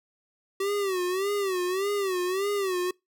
square tone with vibrato, 382.8 Hz, G4, 41 cents flat, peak -26 dBFS, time 0.6-2.91 s, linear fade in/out 5 ms, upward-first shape sine, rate 1.7 Hz, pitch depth 120 cents each way, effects noise-tail reverb RT60 0.2 s tail -25 dB re dry

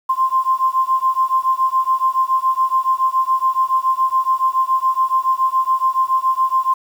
sine beating tone pair, 1045 / 1052.1 Hz, C6 / C6, -2 / +9 cents, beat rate 7.1 Hz, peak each -17 dBFS, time 0.09-6.74 s, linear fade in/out 10 ms, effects 7-bit

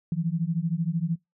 sine beating tone pair, 160.3 / 173.3 Hz, E3 / F3, -48 / -13 cents, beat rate 13 Hz, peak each -27 dBFS, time 0.12-1.16 s, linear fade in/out 2 ms, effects noise-tail reverb RT60 0.2 s tail -24 dB re dry

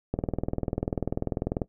click train, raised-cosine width 2 ms, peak -13 dBFS, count 31, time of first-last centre 0.14-1.618 s, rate 20.3 Hz, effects noise-tail reverb RT60 0.1 s tail -17 dB re dry

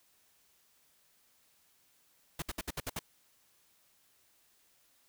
pink noise bursts, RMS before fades -37 dBFS, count 7, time 2.39-2.992 s, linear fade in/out 5 ms, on 32 ms, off 63 ms, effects white hiss -69 dBFS RMS until 5.08 s

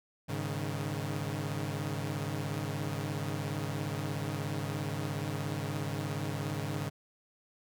sawtooth chord, Ab suspended fourth, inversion none, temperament equal with one note detuned, 102.34 / 138.59 / 155.56 Hz, Ab2 / Db3 / Eb3, -25 / 0 / 0 cents, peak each -34 / -33 / -34 dBFS, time 0.28-6.9 s, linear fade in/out 20 ms, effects none

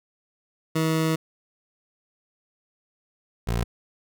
20% pulse tone pair in turn, 160 / 58.16 Hz, D#3 / A#1, +49 / -3 cents, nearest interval octave + tritone, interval 1752 cents, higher first, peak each -16 / -18 dBFS, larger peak first, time 0.75-1.16 / 3.47-3.64 s, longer first, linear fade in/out 10 ms, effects none

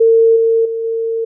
sine tone with level steps, 454.1 Hz, A#4, 45 cents flat, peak -6 / -9 / -17 / -15 dBFS, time 0-1.25 s, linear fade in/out 10 ms, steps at 0.36 / 0.65 / 0.84 s, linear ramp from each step 5 ms, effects none

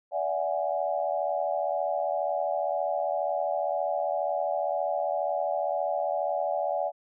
sine tone cluster, 578 / 660 / 735 / 827 Hz, D5 / E5 / F#5 / G#5, -28 / +2 / -12 / -8 cents, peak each -30 / -31 / -31 / -34 dBFS, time 0.11-6.92 s, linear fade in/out 50 ms, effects none

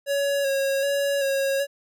square tone with vibrato, 554.4 Hz, C#5, in tune, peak -22 dBFS, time 0.06-1.67 s, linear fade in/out 50 ms, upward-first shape square, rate 1.3 Hz, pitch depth 24 cents each way, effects none

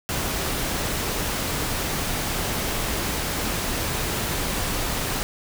pink noise, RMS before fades -26 dBFS, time 0.09-5.23 s, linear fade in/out 0 ms, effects none

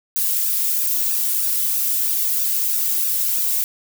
violet noise with flanger, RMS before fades -20 dBFS, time 0.16-3.64 s, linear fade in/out 0 ms, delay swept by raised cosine 0.94 to 2.54 ms, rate 3.1 Hz, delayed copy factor -1, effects none

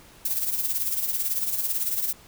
violet noise with tremolo, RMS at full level -24 dBFS, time 0.25-2.13 s, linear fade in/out 5 ms, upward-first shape sine, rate 18 Hz, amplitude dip 60%, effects pink hiss -51 dBFS RMS until 2.27 s

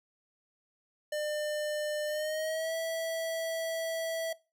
square tone with pitch glide, 600 to 654.3 Hz, D5 to E5, +37 to -13 cents, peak -32 dBFS, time 1.12-4.33 s, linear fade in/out 5 ms, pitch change +150 cents, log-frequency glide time 2.06-2.75 s, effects noise-tail reverb RT60 0.3 s tail -21 dB re dry

